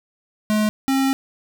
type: tone pair in turn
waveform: square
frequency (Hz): 213.1 / 269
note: G#3 / C4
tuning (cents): +45 / +48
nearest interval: major third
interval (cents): 403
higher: second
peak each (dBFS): -17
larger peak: neither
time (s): 0.5-0.69 / 0.88-1.13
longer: second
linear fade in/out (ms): 0
effects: none